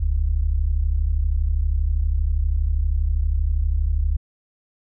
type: tone pair together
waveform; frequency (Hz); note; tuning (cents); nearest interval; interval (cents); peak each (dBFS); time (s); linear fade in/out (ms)
sine; 40.9 / 73.4; E1 / D2; -13 / 0; minor seventh; 1013; -20; 0-4.17; 10
effects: none